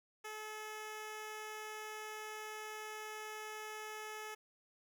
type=tone; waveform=10% pulse; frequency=429.8 Hz; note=A4; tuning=41 cents flat; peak=-36 dBFS; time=0.24-4.35 s; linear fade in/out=10 ms; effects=none